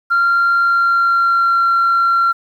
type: tone with pitch glide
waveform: sine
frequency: 1384 to 1368.9 Hz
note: F6 to F6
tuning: -16 to -35 cents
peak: -9 dBFS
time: 0.1-2.33 s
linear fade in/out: 20 ms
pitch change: -19 cents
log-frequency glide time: 0.58-1.65 s
effects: tanh soft clip ceiling -8 dBFS + 8-bit